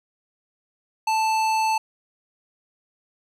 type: tone with hard clipping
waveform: sine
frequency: 880 Hz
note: A5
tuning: in tune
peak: -21 dBFS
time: 1.07-1.78 s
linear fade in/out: 5 ms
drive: 16 dB
effects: none